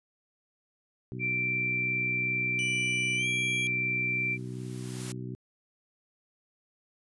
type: harmonic tone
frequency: 62.6 Hz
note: B1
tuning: 24 cents sharp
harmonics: 2 / 3 / 4 / 5 / 6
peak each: -37 / -42 / -45 / -45 / -45 dBFS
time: 1.12-5.35 s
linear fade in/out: 0 ms
type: tone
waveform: sine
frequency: 2349 Hz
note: D7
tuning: in tune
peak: -27 dBFS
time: 1.19-4.38 s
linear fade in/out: 50 ms
type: tone with pitch glide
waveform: sawtooth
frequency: 2960 to 3284 Hz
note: F#7 to G#7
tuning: 0 to -20 cents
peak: -32 dBFS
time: 2.59-3.67 s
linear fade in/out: 0 ms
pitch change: +180 cents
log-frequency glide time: 3.16-3.27 s
type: noise with exponential growth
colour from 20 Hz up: white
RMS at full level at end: -39 dBFS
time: 3.83-5.12 s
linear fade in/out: 0 ms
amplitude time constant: 280 ms
effects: resampled to 24000 Hz